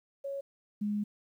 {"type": "tone pair in turn", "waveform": "sine", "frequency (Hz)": [554.4, 207.7], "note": ["C#5", "G#3"], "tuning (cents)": [0, 0], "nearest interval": "octave + perfect fourth", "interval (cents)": 1700, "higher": "first", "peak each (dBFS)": [-34, -29], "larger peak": "second", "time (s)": [[0.24, 0.41], [0.81, 1.04]], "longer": "second", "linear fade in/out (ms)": 10, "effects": ["11-bit"]}